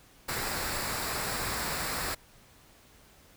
pink noise with comb filter, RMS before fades -33 dBFS, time 0.28-2.15 s, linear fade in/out 10 ms, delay 0.32 ms, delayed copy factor -0.5, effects pink hiss -58 dBFS RMS until 3.36 s

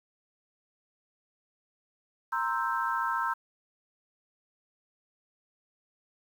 sine chord, C dominant seventh, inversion third, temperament equal, 932.3 / 1046.5 / 1318.5 / 1568 Hz, Bb5 / C6 / E6 / G6, 0 / 0 / 0 / 0 cents, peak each -32 / -33 / -32 / -34 dBFS, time 2.32-3.34 s, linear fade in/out 10 ms, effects 9-bit

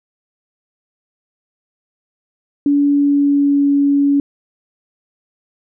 sine tone with pitch glide, 285.8 to 282.7 Hz, D4 to C#4, -47 to +34 cents, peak -10 dBFS, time 2.66-4.2 s, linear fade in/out 2 ms, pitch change -19 cents, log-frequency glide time 2.87-3.71 s, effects none

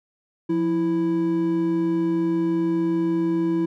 triangle tone pair together, 174.61 / 329.6 Hz, F3 / E4, 0 / 0 cents, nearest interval major seventh, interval 1100 cents, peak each -25 / -18 dBFS, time 0.49-3.66 s, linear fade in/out 10 ms, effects none

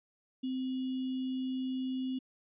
sine tone with sample-and-hold, 259.2 Hz, C4, 16 cents flat, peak -32 dBFS, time 0.43-2.19 s, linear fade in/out 10 ms, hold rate 3150 Hz, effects resampled to 8000 Hz

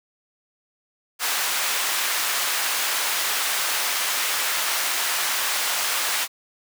pink high-pass noise, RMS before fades -24 dBFS, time 1.19-6.28 s, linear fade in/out 50 ms, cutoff 1100 Hz, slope 12 dB/octave, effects none

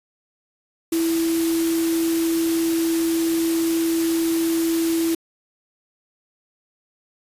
sine tone in noise, 329.6 Hz, E4, in tune, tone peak -18 dBFS, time 0.92-5.15 s, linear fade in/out 5 ms, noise white, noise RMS -30 dBFS, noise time 0.92-5.15 s, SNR +9 dB, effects resampled to 32000 Hz

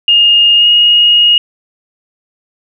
sine tone with pitch glide, 2838 to 2871 Hz, F7 to F7, +27 to +47 cents, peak -4 dBFS, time 0.08-1.38 s, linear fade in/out 2 ms, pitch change +20 cents, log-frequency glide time 0.56-0.67 s, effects none

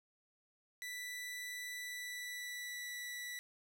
sawtooth tone with pitch glide, 1975.5 to 1960.7 Hz, B6 to B6, 0 to -13 cents, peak -39 dBFS, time 0.82-3.39 s, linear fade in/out 0 ms, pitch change -13 cents, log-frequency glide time 1.74-3.05 s, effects none

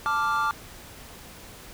triangle chord, D minor, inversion second, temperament equal, 880 / 1174.7 / 1396.9 Hz, A5 / D6 / F6, 0 / 0 / 0 cents, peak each -27 / -23 / -26 dBFS, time 0.06-0.51 s, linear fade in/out 0 ms, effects pink hiss -45 dBFS RMS until 1.73 s

